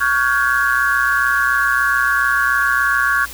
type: tone cluster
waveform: sine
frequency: 1121 / 1420 / 1547 / 1670 Hz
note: C#6 / F6 / G6 / G#6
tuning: +19 / +28 / -23 / +9 cents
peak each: -19 dBFS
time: 0-3.26 s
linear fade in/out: 20 ms
effects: added 60 Hz sine -38 dBFS peak until 3.33 s + white hiss -34 dBFS RMS until 3.33 s